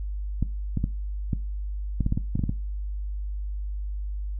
clicks, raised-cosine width 5 ms, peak -12 dBFS, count 12, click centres 0.426 / 0.773 / 0.841 / 1.332 / 2.007 / 2.064 / 2.124 / 2.175 / 2.355 / 2.393 / 2.438 / 2.494 s, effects noise-tail reverb RT60 0.3 s tail -19 dB re dry + added 50 Hz sine -28 dBFS peak until 4.39 s

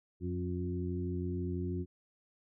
harmonic tone with a mistuned harmonic, 89.2 Hz, F2, 37 cents sharp, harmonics 1 / 2 / 3 / 4, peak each -36 / -39 / -41 / -40 dBFS, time 0.2-1.86 s, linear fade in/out 50 ms, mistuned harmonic 3, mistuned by +19 cents, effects none

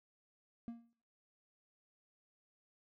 triangle tone with exponential decay, 233.1 Hz, A#3, in tune, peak -37 dBFS, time 0.68-0.93 s, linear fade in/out 0 ms, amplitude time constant 53 ms, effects noise-tail reverb RT60 0.5 s tail -23 dB re dry

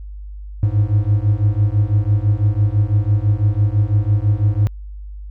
triangle beating tone pair, 100.8 / 106.8 Hz, G2 / G#2, +49 / +49 cents, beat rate 6 Hz, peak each -14 dBFS, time 0.63-4.67 s, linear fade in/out 0 ms, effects added 50 Hz sine -29 dBFS peak until 5.3 s

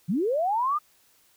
sine linear sweep, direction up, 146.83 to 1244.5 Hz, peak -22 dBFS, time 0.08-0.79 s, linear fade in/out 20 ms, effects white hiss -62 dBFS RMS until 1.36 s

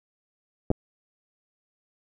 clicks, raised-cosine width 2 ms, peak -10 dBFS, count 2, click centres 0.704 / 0.714 s, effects none

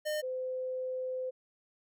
square / sine tone pair in turn, 608 / 512.9 Hz, D#5 / C5, -40 / -35 cents, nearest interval minor third, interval 295 cents, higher first, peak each -32 / -33 dBFS, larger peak first, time 0.05-0.22 / 0.22-1.31 s, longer second, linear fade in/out 20 ms, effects none

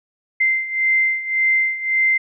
sine beating tone pair, 2081 / 2082.8 Hz, C7 / C7, -10 / -8 cents, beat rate 1.8 Hz, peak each -21 / -17 dBFS, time 0.4-2.18 s, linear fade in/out 10 ms, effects none

